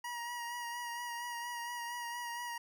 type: tone with vibrato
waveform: 25% pulse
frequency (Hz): 954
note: A#5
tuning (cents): +40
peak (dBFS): -35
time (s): 0.04-2.58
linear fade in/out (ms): 5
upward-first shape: sine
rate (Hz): 4.3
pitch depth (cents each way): 25
effects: none